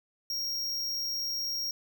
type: tone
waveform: square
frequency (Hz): 5588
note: F8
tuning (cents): 0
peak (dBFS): -31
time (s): 0.3-1.71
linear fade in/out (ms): 2
effects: none